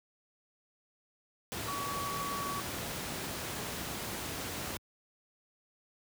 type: tone in noise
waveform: sine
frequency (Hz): 1132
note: C#6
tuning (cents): +36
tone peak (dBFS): -36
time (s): 1.68-2.6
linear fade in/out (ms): 0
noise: pink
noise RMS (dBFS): -38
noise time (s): 1.52-4.77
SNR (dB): -1
effects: high-pass 80 Hz 12 dB/octave